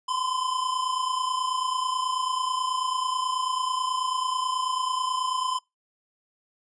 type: tone pair together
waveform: square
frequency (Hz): 1017.3 / 1046.5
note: C6 / C6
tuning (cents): -49 / 0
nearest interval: unison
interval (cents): 49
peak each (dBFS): -27 / -32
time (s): 0.08-5.59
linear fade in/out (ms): 10
effects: noise-tail reverb RT60 0.2 s tail -25 dB re dry + resampled to 22050 Hz